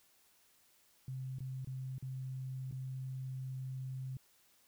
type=tone with dropouts; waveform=sine; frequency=130.81 Hz; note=C3; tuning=in tune; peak=-39 dBFS; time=1.08-4.17 s; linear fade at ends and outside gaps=2 ms; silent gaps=1.386-1.404 / 1.647-1.672 / 1.982-2.025 / 2.712-2.724 s; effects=white hiss -69 dBFS RMS until 4.67 s